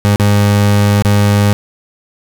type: tone with dropouts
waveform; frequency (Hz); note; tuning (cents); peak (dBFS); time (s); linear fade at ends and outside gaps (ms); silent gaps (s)
30% pulse; 102.4; G#2; -24; -5; 0.05-1.53; 0; 0.159-0.198 / 1.023-1.049
effects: none